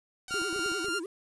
5% pulse tone, 752 Hz, F#5, 28 cents sharp, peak -30 dBFS, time 0.28-0.86 s, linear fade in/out 2 ms
sawtooth tone with tremolo, 1396.9 Hz, F6, in tune, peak -25 dBFS, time 0.3-1 s, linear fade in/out 20 ms, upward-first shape triangle, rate 3.4 Hz, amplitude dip 45%
clicks, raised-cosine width 2 ms, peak -33 dBFS, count 10, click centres 0.309 / 0.34 / 0.417 / 0.528 / 0.562 / 0.593 / 0.661 / 0.717 / 0.845 / 0.884 s
triangle tone with vibrato, 365.1 Hz, F#4, 23 cents flat, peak -32 dBFS, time 0.34-1.06 s, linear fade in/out 2 ms, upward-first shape sine, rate 10 Hz, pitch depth 230 cents each way
effects resampled to 24000 Hz + 9-bit

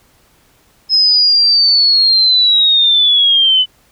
sine linear sweep, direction down, 5150 to 2991 Hz, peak -7 dBFS, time 0.89-3.66 s, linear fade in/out 50 ms, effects pink hiss -52 dBFS RMS until 3.91 s

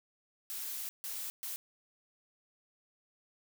blue noise bursts at uneven times, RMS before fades -40 dBFS, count 3, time 0.5-0.89 / 1.04-1.3 / 1.43-1.56 s, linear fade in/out 0 ms, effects none

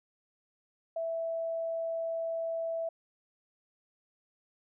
sine tone, 659.3 Hz, E5, in tune, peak -31 dBFS, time 0.96-2.89 s, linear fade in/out 5 ms, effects none

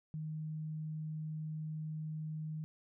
sine tone, 155.56 Hz, D#3, in tune, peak -38 dBFS, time 0.14-2.64 s, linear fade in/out 0 ms, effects none

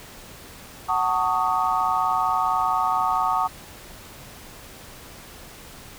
sine chord, D# half-diminished seventh, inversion first, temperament just, 746.7 / 896 / 1120.1 / 1244.5 Hz, F#5 / A5 / C#6 / D#6, +16 / +31 / +18 / 0 cents, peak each -25 dBFS, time 0.88-3.48 s, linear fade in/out 20 ms, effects pink hiss -43 dBFS RMS until 5.98 s

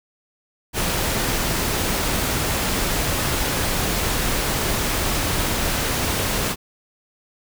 pink noise, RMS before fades -22 dBFS, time 0.73-6.56 s, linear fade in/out 50 ms, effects none

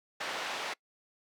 pink band-pass noise, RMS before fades -37 dBFS, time 0.2-0.74 s, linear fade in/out 10 ms, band 630 to 4100 Hz, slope 12 dB/octave, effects noise-tail reverb RT60 0.1 s tail -24 dB re dry

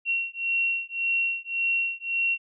sine beating tone pair, 2733 / 2734.8 Hz, F7 / F7, -38 / -37 cents, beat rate 1.8 Hz, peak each -27 dBFS, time 0.05-2.38 s, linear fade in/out 50 ms, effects none

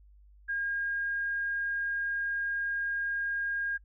sine tone, 1621 Hz, G#6, 42 cents flat, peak -29 dBFS, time 0.48-3.78 s, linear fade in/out 20 ms, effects noise-tail reverb RT60 0.1 s tail -25 dB re dry + added 50 Hz sine -54 dBFS peak until 3.84 s

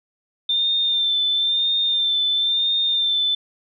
sine tone with vibrato, 3585 Hz, A7, 32 cents sharp, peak -17 dBFS, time 0.49-3.35 s, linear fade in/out 5 ms, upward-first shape sine, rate 0.99 Hz, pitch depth 33 cents each way, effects none

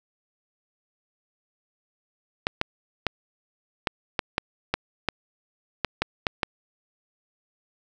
clicks, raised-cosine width 0.3 ms, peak -6 dBFS, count 12, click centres 2.469 / 2.614 / 3.067 / 3.872 / 4.192 / 4.381 / 4.74 / 5.087 / 5.847 / 6.02 / 6.268 / 6.432 s, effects none

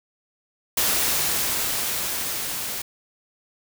white noise with level ramp, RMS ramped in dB -21 to -30 dBFS, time 0.77-2.82 s, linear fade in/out 5 ms, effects none

